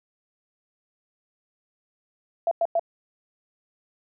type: tone bursts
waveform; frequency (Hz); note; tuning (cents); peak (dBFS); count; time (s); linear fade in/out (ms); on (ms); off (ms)
sine; 674; E5; +38; -19; 3; 2.47-2.795; 2; 43; 98
effects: none